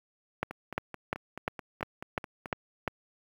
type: two click trains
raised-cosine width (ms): 0.5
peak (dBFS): -23 / -13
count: 10 / 8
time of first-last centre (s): 0.51-2.458 / 0.43-2.878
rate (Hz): 4.62 / 2.86
effects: high-pass 60 Hz 12 dB/octave + 8-bit